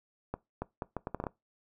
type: accelerating click train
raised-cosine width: 1 ms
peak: -20 dBFS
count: 9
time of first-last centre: 0.34-1.268 s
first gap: 280 ms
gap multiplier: 0.72
effects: noise-tail reverb RT60 0.2 s tail -21 dB re dry